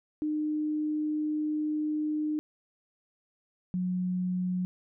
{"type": "tone pair in turn", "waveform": "sine", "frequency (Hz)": [304.3, 181.99], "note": ["D#4", "F#3"], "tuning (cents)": [-38, -28], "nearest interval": "major sixth", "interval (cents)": 890, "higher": "first", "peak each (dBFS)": -27, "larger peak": "neither", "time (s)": [[0.22, 2.39], [3.74, 4.65]], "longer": "first", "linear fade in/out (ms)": 0, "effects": []}